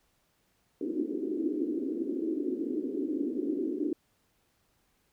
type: band-pass noise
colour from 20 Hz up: white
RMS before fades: -32 dBFS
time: 0.81-3.93 s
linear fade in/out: 2 ms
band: 270 to 360 Hz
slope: 48 dB/octave
effects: pink hiss -72 dBFS RMS until 5.12 s